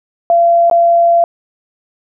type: tone with dropouts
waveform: sine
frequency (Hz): 683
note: F5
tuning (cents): -39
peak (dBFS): -6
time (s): 0.3-1.24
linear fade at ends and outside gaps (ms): 1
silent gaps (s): 0.699-0.712
effects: none